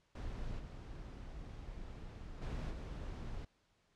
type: noise with level steps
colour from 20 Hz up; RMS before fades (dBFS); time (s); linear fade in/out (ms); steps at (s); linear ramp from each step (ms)
brown; -43 / -48 / -40 / -44; 0.15-3.45; 5; 0.58 / 2.41 / 2.7; 20
effects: pink hiss -75 dBFS RMS until 3.95 s + low-pass 6000 Hz 12 dB/octave